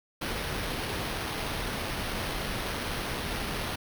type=noise with sample-and-hold; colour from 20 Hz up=pink; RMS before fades=-33 dBFS; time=0.21-3.76 s; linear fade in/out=10 ms; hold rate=7350 Hz; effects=none